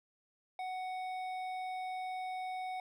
triangle tone with hard clipping, 743 Hz, F#5, 7 cents sharp, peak -39 dBFS, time 0.59-2.8 s, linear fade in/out 2 ms, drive 13 dB, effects none

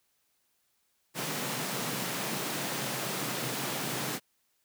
pink high-pass noise, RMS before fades -34 dBFS, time 1.14-4.2 s, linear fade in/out 50 ms, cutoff 120 Hz, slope 96 dB/octave, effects white hiss -74 dBFS RMS until 4.64 s

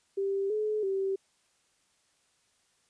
sine tone with pitch steps, 392.8 / 427 / 387.2 Hz, G4 / G#4 / G4, +4 / +48 / -21 cents, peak -27 dBFS, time 0.17-1.16 s, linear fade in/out 10 ms, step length 330 ms, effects white hiss -70 dBFS RMS until 2.89 s + resampled to 22050 Hz

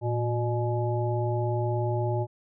harmonic tone with a mistuned harmonic, 120.8 Hz, B2, 38 cents flat, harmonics 1 / 3 / 5 / 7, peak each -26 / -31 / -33 / -34 dBFS, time 0.01-2.27 s, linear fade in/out 50 ms, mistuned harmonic 1, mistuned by -91 cents, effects none

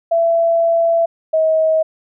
sine tone pair in turn, 669 / 636.1 Hz, E5 / D#5, +25 / +38 cents, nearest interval minor second, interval 87 cents, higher first, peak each -11 dBFS, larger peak neither, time 0.11-1.06 / 1.33-1.83 s, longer first, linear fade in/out 10 ms, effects none

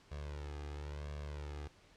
sawtooth tone with flanger, 73.42 Hz, D2, in tune, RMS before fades -44 dBFS, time 0.11-1.68 s, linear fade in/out 10 ms, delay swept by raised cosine 1.8 to 2.46 ms, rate 0.97 Hz, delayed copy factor +0.8, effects pink hiss -64 dBFS RMS until 1.96 s + low-pass 6000 Hz 12 dB/octave

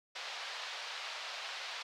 white band-pass noise, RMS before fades -43 dBFS, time 0.15-1.83 s, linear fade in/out 10 ms, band 600 to 4500 Hz, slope 24 dB/octave, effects none

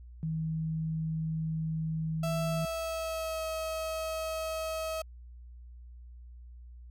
sine tone, 159.7 Hz, D#3, 45 cents sharp, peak -30 dBFS, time 0.23-2.65 s, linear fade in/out 0 ms
35% pulse tone with pitch glide, 662 to 639.8 Hz, E5 to D#5, +7 to +48 cents, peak -31 dBFS, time 2.23-5.02 s, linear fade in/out 5 ms, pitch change -59 cents, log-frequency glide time 2.42-3.45 s
effects added 60 Hz sine -46 dBFS peak until 6.9 s

